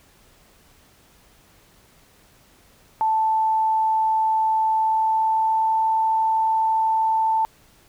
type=tone with pitch glide; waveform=sine; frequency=880 to 886.1 Hz; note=A5 to A5; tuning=0 to +12 cents; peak=-17 dBFS; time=3.01-7.45 s; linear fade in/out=0 ms; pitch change=+12 cents; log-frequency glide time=4.74-5.83 s; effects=pink hiss -55 dBFS RMS until 7.88 s